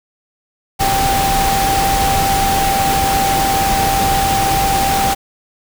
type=tone in noise; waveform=sine; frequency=784 Hz; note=G5; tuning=in tune; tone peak=-14 dBFS; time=0.79-5.15 s; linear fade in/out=20 ms; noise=pink; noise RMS=-18 dBFS; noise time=0.79-5.15 s; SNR=+1 dB; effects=none